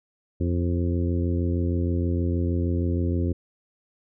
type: harmonic tone with a mistuned harmonic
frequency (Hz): 86.4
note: F2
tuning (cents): -18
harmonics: 1 / 2 / 3 / 4 / 5 / 6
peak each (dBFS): -23 / -31 / -29 / -31 / -37 / -39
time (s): 0.4-3.33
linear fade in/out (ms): 10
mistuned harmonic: 6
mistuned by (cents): +23
effects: none